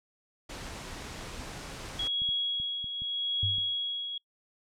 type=noise; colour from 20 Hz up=pink; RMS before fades=-41 dBFS; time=0.49-2.08 s; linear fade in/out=10 ms
type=tone with tremolo; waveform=sine; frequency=3322 Hz; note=G#7; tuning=in tune; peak=-26 dBFS; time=1.99-4.18 s; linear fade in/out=5 ms; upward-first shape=triangle; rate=0.83 Hz; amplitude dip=60%
type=clicks; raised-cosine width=5 ms; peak=-34 dBFS; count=7; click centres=2.033 / 2.219 / 2.29 / 2.6 / 2.843 / 3.02 / 3.583 s
type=tone with exponential decay; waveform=sine; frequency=98 Hz; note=G2; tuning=in tune; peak=-26 dBFS; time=3.43-3.76 s; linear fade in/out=0 ms; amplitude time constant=71 ms
effects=noise-tail reverb RT60 0.1 s tail -25 dB re dry + low-pass 8000 Hz 12 dB/octave